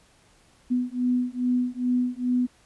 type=beating tone pair; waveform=sine; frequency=247.2 / 249.6 Hz; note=B3 / B3; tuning=+2 / +19 cents; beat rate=2.4 Hz; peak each=-25 dBFS; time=0.7-2.47 s; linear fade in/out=20 ms; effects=pink hiss -59 dBFS RMS until 2.65 s + resampled to 24000 Hz